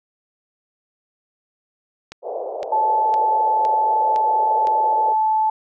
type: click train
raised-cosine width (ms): 0.2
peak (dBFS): -17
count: 6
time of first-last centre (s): 2.12-4.671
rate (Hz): 1.96
type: band-pass noise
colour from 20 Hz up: pink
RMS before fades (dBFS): -28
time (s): 2.22-5.15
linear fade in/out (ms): 50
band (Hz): 440 to 760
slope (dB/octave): 48
type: tone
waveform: sine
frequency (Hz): 871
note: A5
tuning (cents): -18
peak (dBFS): -15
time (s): 2.72-5.5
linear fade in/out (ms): 5
effects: none